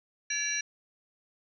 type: tone cluster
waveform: sine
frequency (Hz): 1704 / 2313 / 2758 / 4026 / 5770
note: G#6 / D7 / F7 / B7 / F#8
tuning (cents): +44 / -27 / -22 / +33 / -44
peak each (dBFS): -34 / -36 / -40 / -38 / -32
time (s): 0.3-0.61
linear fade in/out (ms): 5
effects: none